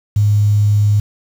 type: tone with quantisation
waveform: sine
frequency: 103.83 Hz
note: G#2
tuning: in tune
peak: -9 dBFS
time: 0.16-1 s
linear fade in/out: 5 ms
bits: 6
effects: none